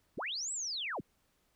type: linear two-way sweep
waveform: sine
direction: up then down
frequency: 41.2 to 8000 to 41.2 Hz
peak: -35 dBFS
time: 0.17-1.01 s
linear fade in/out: 10 ms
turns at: 0.52 s
effects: pink hiss -74 dBFS RMS until 1.55 s